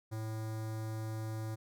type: tone with notch filter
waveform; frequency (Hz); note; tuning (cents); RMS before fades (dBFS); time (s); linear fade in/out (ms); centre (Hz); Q
square; 110; A2; 0; -39; 0.11-1.56; 20; 2800; 1
effects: none